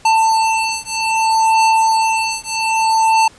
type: beating tone pair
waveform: square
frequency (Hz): 890 / 890.63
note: A5 / A5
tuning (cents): +20 / +21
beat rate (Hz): 0.63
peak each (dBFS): -16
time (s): 0.05-3.28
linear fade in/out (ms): 5
effects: pink hiss -45 dBFS RMS until 3.38 s + resampled to 22050 Hz